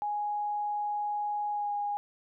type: tone with pitch glide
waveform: sine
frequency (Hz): 830.6 to 821.1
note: G#5 to G#5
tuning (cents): 0 to -20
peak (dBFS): -29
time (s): 0.02-1.97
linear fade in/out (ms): 0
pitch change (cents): -20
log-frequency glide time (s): 1.51-1.73
effects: none